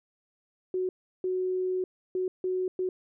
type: tone bursts at uneven times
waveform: sine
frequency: 369.6 Hz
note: F#4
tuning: 2 cents flat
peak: -26 dBFS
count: 5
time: 0.74-0.89 / 1.24-1.84 / 2.15-2.28 / 2.44-2.68 / 2.79-2.89 s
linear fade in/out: 2 ms
effects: none